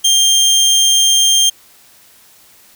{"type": "tone", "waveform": "25% pulse", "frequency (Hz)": 3184, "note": "G7", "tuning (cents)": 26, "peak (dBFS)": -5, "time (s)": [0.04, 1.5], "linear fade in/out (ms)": 10, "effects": ["white hiss -46 dBFS RMS until 2.75 s"]}